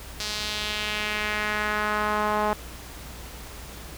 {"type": "tone with band-pass filter sweep", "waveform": "sawtooth", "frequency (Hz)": 211, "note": "G#3", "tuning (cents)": 28, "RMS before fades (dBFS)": -27, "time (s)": [0.2, 2.53], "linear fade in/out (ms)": 0, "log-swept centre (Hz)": [4800, 880], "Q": 1.8, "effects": ["added 60 Hz sine -42 dBFS peak until 3.97 s", "pink hiss -42 dBFS RMS until 3.97 s"]}